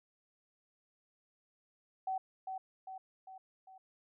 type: tone with echo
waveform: sine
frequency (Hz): 759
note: F#5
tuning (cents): +44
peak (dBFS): -33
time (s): 2.07-2.18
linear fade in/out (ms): 5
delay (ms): 400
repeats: 4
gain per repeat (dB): -5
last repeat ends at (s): 3.78
effects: none